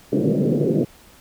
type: band-pass noise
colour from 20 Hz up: pink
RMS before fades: -19 dBFS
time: 0.12-0.85 s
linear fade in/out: 10 ms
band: 140 to 520 Hz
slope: 48 dB/octave
effects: pink hiss -49 dBFS RMS until 1.2 s